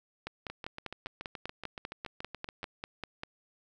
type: two click trains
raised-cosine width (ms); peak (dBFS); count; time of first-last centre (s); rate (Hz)
0.3; -21 / -24; 16 / 16; 0.27-3.234 / 0.5-2.631; 5.06 / 7.04
effects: none